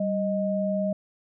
sine tone pair together, 194.27 / 622.3 Hz, G3 / D#5, -15 / 0 cents, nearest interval octave + minor sixth, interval 2015 cents, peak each -26 dBFS, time 0-0.93 s, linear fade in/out 5 ms, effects none

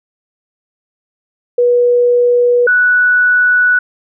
sine tone pair in turn, 485.9 / 1477.2 Hz, B4 / F#6, -28 / -3 cents, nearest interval octave + perfect fifth, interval 1925 cents, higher second, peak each -7 dBFS, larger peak neither, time 1.58-2.67 / 2.67-3.79 s, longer second, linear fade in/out 5 ms, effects none

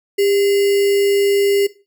sine tone with sample-and-hold, 400.3 Hz, G4, 36 cents sharp, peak -12 dBFS, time 0.18-1.67 s, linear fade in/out 10 ms, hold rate 2450 Hz, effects noise-tail reverb RT60 0.3 s tail -17 dB re dry

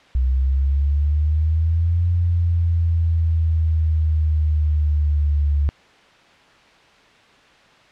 sine exponential two-way sweep, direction up then down, 63.1 to 87.31 to 71.9 Hz, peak -15 dBFS, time 0.15-5.69 s, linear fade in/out 0 ms, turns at 2.08 s, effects white hiss -50 dBFS RMS until 7.91 s + low-pass 3000 Hz 12 dB/octave

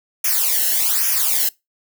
blue noise with flanger, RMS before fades -18 dBFS, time 0.24-1.49 s, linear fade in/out 5 ms, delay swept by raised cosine 0.24 to 0.86 ms, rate 1.2 Hz, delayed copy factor -0.95, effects noise-tail reverb RT60 0.2 s tail -23 dB re dry

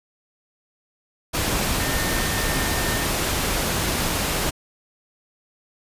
sine tone in noise, 1816 Hz, A#6, 46 cents flat, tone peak -31 dBFS, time 1.79-3.06 s, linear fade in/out 20 ms, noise pink, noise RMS -23 dBFS, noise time 1.33-4.51 s, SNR -11 dB, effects resampled to 32000 Hz

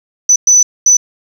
sine tone bursts at uneven times, 5990 Hz, F#8, 20 cents sharp, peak -3 dBFS, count 3, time 0.29-0.36 / 0.47-0.63 / 0.86-0.97 s, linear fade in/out 5 ms, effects tanh soft clip ceiling 0 dBFS + 7-bit

